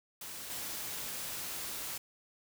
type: noise with level steps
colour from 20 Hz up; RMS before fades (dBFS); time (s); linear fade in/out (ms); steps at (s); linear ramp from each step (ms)
white; -44 / -40; 0.21-1.98; 5; 0.5; 2
effects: none